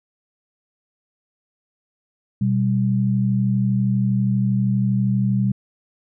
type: tone pair together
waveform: sine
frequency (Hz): 123.47 / 196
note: B2 / G3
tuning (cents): 0 / 0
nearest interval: minor sixth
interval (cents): 800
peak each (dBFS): -19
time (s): 2.41-5.52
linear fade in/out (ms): 5
effects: none